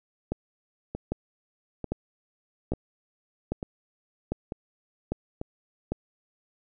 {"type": "two click trains", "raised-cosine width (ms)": 2, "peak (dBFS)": [-14, -19], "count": [8, 6], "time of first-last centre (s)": [[0.32, 5.92], [0.95, 5.414]], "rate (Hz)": [1.25, 1.12], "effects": []}